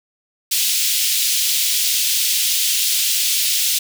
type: high-pass noise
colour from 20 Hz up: pink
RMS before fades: -18 dBFS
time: 0.51-3.79 s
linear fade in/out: 10 ms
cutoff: 3000 Hz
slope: 24 dB/octave
effects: none